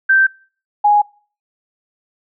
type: tone pair in turn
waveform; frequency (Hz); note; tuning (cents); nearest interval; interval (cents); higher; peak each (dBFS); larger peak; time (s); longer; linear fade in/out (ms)
sine; 1561 / 828.9; G6 / G#5; -8 / -4; major seventh; 1096; first; -8; neither; 0.09-0.27 / 0.84-1.02; neither; 10
effects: noise-tail reverb RT60 0.4 s tail -23 dB re dry